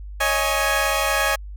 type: chord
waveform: 15% pulse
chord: C# suspended second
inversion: none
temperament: equal with one note detuned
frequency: 554.4 / 630.9 / 830.6 Hz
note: C#5 / D#5 / G#5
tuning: 0 / +24 / 0 cents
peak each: -17 dBFS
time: 0.2-1.36 s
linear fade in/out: 10 ms
effects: added 50 Hz sine -32 dBFS peak until 1.56 s